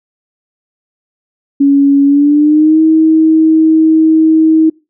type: tone with pitch glide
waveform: sine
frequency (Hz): 280 to 317.9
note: C#4 to D#4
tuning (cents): +18 to +37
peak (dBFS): -4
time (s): 1.6-4.7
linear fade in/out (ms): 10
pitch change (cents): +219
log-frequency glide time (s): 2.05-2.81
effects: noise-tail reverb RT60 0.3 s tail -25 dB re dry